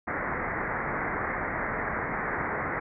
white low-pass noise, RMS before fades -31 dBFS, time 0.07-2.8 s, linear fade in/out 10 ms, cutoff 2100 Hz, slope 96 dB/octave, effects none

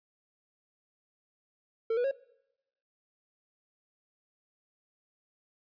triangle tone with pitch steps, 451.8 / 487.5 / 546 Hz, A4 / B4 / C#5, +46 / -23 / -26 cents, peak -24 dBFS, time 1.9-2.113 s, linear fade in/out 5 ms, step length 71 ms, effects noise-tail reverb RT60 0.9 s tail -24 dB re dry + resampled to 11025 Hz

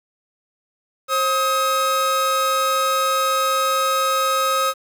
45% pulse tone pair together, 533.1 / 1268 Hz, C5 / D#6, +32 / +32 cents, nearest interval octave + minor third, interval 1500 cents, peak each -23 / -18 dBFS, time 1.08-4.74 s, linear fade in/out 50 ms, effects 8-bit

